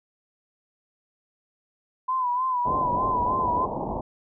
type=tone with vibrato; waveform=sine; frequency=1006 Hz; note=B5; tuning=32 cents sharp; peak=-22 dBFS; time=2.08-3.66 s; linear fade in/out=10 ms; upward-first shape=sine; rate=3.3 Hz; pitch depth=64 cents each way
type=low-pass noise; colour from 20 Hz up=white; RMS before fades=-30 dBFS; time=2.65-4.01 s; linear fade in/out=5 ms; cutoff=1000 Hz; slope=96 dB/octave
effects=none